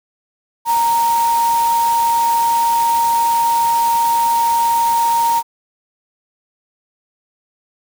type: tone in noise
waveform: sine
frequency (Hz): 930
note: A#5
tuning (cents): -4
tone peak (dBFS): -12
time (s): 0.65-5.43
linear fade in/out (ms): 50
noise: white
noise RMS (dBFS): -27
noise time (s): 0.65-5.43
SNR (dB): +12
effects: none